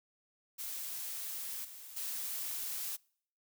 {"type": "noise with level steps", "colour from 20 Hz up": "blue", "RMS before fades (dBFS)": [-41, -50, -39], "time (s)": [0.58, 2.97], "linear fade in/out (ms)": 20, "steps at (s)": [1.64, 1.96], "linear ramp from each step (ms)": 10, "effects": ["noise-tail reverb RT60 0.6 s tail -26 dB re dry"]}